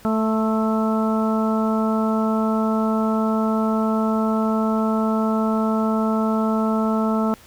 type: harmonic tone with a mistuned harmonic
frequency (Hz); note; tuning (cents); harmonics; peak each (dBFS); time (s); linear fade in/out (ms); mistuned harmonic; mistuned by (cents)
220; A3; 0; 1 / 2 / 3 / 4 / 5 / 6; -19 / -27 / -27 / -30 / -33 / -28; 0.05-7.34; 0; 5; -24
effects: pink hiss -48 dBFS RMS until 7.46 s